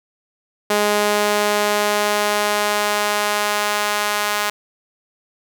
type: tone with high-pass filter sweep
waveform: sawtooth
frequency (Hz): 207.7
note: G#3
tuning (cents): 0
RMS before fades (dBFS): -19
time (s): 0.7-4.5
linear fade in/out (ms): 5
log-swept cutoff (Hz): 450 to 1000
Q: 0.96
effects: none